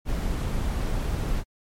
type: noise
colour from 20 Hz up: brown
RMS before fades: -26 dBFS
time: 0.05-1.44 s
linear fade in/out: 50 ms
effects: MP3 64 kbps